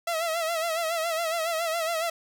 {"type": "tone with vibrato", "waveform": "sawtooth", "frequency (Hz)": 659.3, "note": "E5", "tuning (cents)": 0, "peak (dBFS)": -22, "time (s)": [0.07, 2.1], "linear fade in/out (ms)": 5, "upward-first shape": "sine", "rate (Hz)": 7.2, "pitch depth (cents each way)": 73, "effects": []}